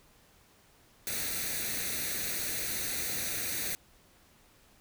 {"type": "noise with comb filter", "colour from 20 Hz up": "white", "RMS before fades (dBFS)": -34, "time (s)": [1.07, 3.75], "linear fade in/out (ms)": 0, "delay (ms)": 0.48, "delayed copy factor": 0.65, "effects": ["pink hiss -62 dBFS RMS until 4.8 s"]}